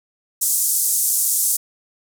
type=band-pass noise; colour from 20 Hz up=white; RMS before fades=-19 dBFS; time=0.41-1.57 s; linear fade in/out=10 ms; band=6800 to 13000 Hz; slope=24 dB/octave; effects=none